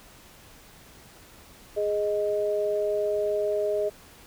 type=tone pair together; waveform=sine; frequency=415.1 / 622 Hz; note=G#4 / D#5; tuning=-1 / -1 cents; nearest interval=perfect fifth; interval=700 cents; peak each=-26 dBFS; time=1.76-3.9 s; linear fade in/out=20 ms; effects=pink hiss -51 dBFS RMS until 4.26 s